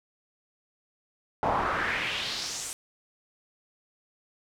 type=noise with band-pass filter sweep; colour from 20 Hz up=brown; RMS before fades=-30 dBFS; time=1.43-2.73 s; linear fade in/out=0 ms; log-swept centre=800 to 8700 Hz; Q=2.8; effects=none